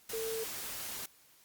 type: tone in noise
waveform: sine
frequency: 448.1 Hz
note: A4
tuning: 32 cents sharp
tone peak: -35 dBFS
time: 0.13-0.44 s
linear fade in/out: 5 ms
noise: white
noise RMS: -41 dBFS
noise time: 0.09-1.06 s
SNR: +3 dB
effects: white hiss -63 dBFS RMS until 1.44 s + Opus 48 kbps